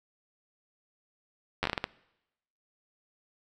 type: slowing click train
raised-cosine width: 0.3 ms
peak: -12 dBFS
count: 8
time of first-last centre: 1.63-1.841 s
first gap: 10 ms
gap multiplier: 1.36
effects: noise-tail reverb RT60 0.9 s tail -22 dB re dry